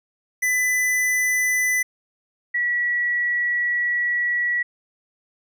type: tone pair in turn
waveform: square / sine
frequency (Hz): 2000 / 1935.2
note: B6 / B6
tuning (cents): +21 / -36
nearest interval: minor second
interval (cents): 57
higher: first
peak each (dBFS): -19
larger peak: neither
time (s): 0.42-1.83 / 2.54-4.63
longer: second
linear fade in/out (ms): 10
effects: none